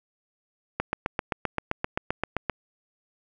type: click train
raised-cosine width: 0.5 ms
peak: -10 dBFS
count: 14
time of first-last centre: 0.8-2.497 s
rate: 7.66 Hz
effects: none